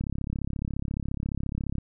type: click train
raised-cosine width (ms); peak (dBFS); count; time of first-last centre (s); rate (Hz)
5; -18; 62; 0.01-1.783; 34.4
effects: none